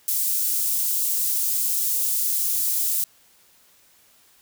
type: high-pass noise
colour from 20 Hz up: white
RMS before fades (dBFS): -23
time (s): 0.08-3.04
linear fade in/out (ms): 0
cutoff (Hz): 7900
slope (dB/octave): 12
effects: white hiss -57 dBFS RMS until 4.41 s